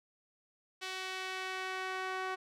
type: tone with band-pass filter sweep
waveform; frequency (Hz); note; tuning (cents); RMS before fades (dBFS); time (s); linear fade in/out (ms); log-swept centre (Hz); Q
sawtooth; 375.5; F#4; +26; -39; 0.81-2.36; 20; 3300 to 1300; 0.98
effects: none